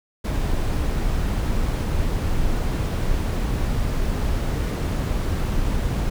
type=noise; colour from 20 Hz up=brown; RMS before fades=-22 dBFS; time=0.24-6.1 s; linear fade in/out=10 ms; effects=none